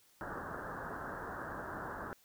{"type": "low-pass noise", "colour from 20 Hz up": "white", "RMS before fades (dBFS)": -43, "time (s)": [0.21, 2.13], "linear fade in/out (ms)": 0, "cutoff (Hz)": 1700, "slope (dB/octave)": 96, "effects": ["white hiss -67 dBFS RMS until 2.24 s"]}